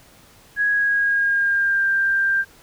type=tone with pitch glide; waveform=sine; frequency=1661.2 to 1585.3 Hz; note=G#6 to G6; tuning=0 to +19 cents; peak=-16 dBFS; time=0.56-2.45 s; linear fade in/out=50 ms; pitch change=-81 cents; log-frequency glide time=0.69-1.88 s; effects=pink hiss -50 dBFS RMS until 2.62 s